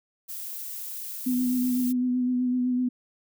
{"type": "noise", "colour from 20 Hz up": "violet", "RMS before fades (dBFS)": -36, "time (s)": [0.28, 1.93], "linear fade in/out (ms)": 20}
{"type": "tone with vibrato", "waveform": "sine", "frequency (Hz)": 250, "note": "B3", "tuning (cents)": 21, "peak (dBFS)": -22, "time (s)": [1.26, 2.89], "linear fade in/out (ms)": 10, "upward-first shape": "sine", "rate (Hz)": 7.9, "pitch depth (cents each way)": 22}
{"effects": []}